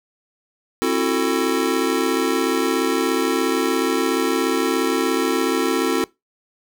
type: chord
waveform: square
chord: F# half-diminished seventh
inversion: second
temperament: just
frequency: 266.4 / 333 / 370 / 444 Hz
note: C4 / E4 / F#4 / A4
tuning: +31 / +18 / 0 / +16 cents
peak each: -24 dBFS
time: 0.82-6.04 s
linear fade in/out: 0 ms
effects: noise-tail reverb RT60 0.2 s tail -22 dB re dry